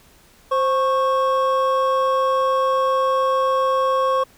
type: tone pair together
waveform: triangle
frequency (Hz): 524.3 / 1100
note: C5 / C#6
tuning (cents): +3 / -14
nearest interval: octave + minor second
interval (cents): 1283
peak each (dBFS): -17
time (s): 0.51-4.24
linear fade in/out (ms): 10
effects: pink hiss -52 dBFS RMS until 4.37 s